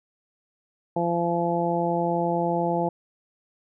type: harmonic tone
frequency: 171.2 Hz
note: F3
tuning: 34 cents flat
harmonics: 1 / 2 / 3 / 4 / 5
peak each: -28 / -28 / -28 / -28 / -28 dBFS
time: 0.96-2.89 s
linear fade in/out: 5 ms
effects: none